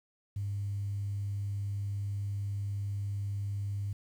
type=tone; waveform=sine; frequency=100.6 Hz; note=G2; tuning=45 cents sharp; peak=-31 dBFS; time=0.36-3.93 s; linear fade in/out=5 ms; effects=tanh soft clip ceiling -27 dBFS + 10-bit